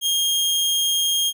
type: tone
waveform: sawtooth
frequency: 3234 Hz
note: G#7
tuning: 47 cents flat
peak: -15 dBFS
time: 0.01-1.33 s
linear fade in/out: 50 ms
effects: none